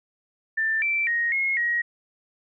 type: tone with pitch steps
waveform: sine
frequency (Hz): 1780 / 2337 / 1873 / 2160 / 1894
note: A6 / D7 / A#6 / C#7 / A#6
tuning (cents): +20 / -9 / +8 / -45 / +27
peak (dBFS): -21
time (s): 0.57-1.82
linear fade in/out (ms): 10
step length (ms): 250
effects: none